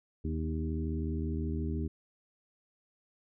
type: harmonic tone with a mistuned harmonic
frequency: 79.5 Hz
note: D#2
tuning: 38 cents sharp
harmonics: 1 / 2 / 3 / 4 / 5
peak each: -33 / -39 / -38 / -40 / -43 dBFS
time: 0.24-1.88 s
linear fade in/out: 10 ms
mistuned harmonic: 4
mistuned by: -34 cents
effects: none